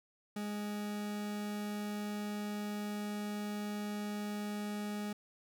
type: tone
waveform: 40% pulse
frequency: 207.7 Hz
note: G#3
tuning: in tune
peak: -36 dBFS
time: 0.36-5.13 s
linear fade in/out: 5 ms
effects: none